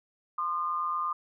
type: tone pair together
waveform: sine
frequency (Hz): 1046.5 / 1214.7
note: C6 / D#6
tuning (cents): 0 / -42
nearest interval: minor third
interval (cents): 258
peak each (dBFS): -33 / -29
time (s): 0.38-1.13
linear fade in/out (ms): 5
effects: none